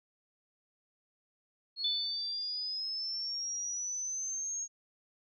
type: linear sweep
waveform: sine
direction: up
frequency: 4300 to 6580 Hz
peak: -34 dBFS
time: 1.76-4.68 s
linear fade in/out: 50 ms
type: tone with exponential decay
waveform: sine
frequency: 3502 Hz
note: A7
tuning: 9 cents flat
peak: -28 dBFS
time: 1.84-2.81 s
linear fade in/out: 5 ms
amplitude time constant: 210 ms
effects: none

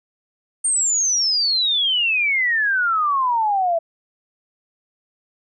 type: exponential sweep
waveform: sine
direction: down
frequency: 8870 to 652 Hz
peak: -16 dBFS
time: 0.64-3.79 s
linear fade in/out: 10 ms
effects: none

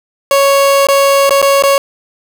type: tone with dropouts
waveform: 30% pulse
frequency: 554.4 Hz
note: C#5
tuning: in tune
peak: -4 dBFS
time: 0.31-1.78 s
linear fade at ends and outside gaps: 1 ms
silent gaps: 0.87-0.886 / 1.294-1.307 / 1.417-1.426 / 1.624-1.636 s
effects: 7-bit

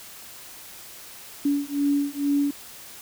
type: beating tone pair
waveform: sine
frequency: 283.8 / 286 Hz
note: C#4 / D4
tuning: +41 / -46 cents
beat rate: 2.2 Hz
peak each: -24 dBFS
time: 1.45-2.51 s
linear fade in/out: 5 ms
effects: white hiss -43 dBFS RMS until 3.01 s

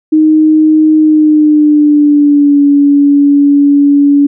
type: tone with pitch glide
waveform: sine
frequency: 310.8 to 285 Hz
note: D#4 to C#4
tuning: -2 to +48 cents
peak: -3 dBFS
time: 0.12-4.27 s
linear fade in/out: 10 ms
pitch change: -150 cents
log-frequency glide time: 0.96-2.62 s
effects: none

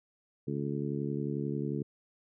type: harmonic tone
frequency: 71.2 Hz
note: C#2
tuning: 47 cents sharp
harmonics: 2 / 3 / 4 / 5 / 6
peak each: -35 / -37 / -38 / -39 / -40 dBFS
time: 0.47-1.83 s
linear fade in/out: 10 ms
effects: none

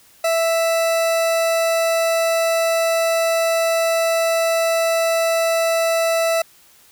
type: tone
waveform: 40% pulse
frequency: 660 Hz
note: E5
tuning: 2 cents sharp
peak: -15 dBFS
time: 0.24-6.42 s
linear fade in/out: 5 ms
effects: white hiss -51 dBFS RMS until 6.91 s

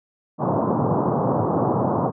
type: band-pass noise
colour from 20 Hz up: pink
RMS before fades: -21 dBFS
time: 0.38-2.12 s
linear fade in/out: 50 ms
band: 110 to 1100 Hz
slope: 48 dB/octave
effects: none

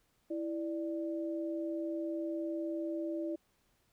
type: tone pair together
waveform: sine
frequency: 329.6 / 590.5 Hz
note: E4 / D5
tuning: 0 / +9 cents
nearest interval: minor seventh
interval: 1009 cents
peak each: -35 / -40 dBFS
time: 0.3-3.36 s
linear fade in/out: 10 ms
effects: pink hiss -74 dBFS RMS until 3.92 s

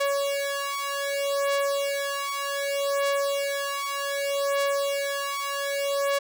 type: beating tone pair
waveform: sawtooth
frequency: 560 / 560.65 Hz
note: C#5 / C#5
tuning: +18 / +20 cents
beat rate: 0.65 Hz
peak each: -24 dBFS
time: 0-6.19 s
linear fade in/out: 10 ms
effects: none

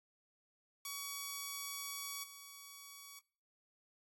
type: tone with level steps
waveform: 5% pulse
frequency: 1129 Hz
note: C#6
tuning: 31 cents sharp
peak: -30 / -40 dBFS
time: 0.85-3.19 s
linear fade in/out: 2 ms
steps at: 2.23 s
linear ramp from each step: 10 ms
effects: noise-tail reverb RT60 0.5 s tail -24 dB re dry + AAC 48 kbps

